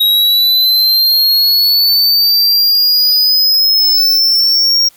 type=linear sweep; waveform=square; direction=up; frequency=3804 to 5588 Hz; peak=-8 dBFS; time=0-4.89 s; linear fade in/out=10 ms; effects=white hiss -47 dBFS RMS until 4.96 s